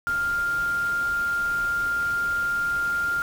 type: tone in noise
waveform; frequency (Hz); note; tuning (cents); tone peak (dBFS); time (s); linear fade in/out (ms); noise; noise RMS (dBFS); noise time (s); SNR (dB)
sine; 1400; F6; +4; -22; 0.07-3.22; 0; pink; -40; 0.07-3.22; +15
effects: none